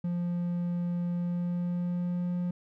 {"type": "tone with pitch glide", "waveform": "triangle", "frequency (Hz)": [174.61, 177.15], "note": ["F3", "F3"], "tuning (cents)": [0, 25], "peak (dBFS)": -26, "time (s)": [0.04, 2.51], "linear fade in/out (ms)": 5, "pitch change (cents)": 25, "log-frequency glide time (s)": [1.11, 2.34], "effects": []}